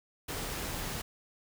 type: noise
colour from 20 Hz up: pink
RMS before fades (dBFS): -37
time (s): 0.28-1.02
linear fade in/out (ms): 10
effects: none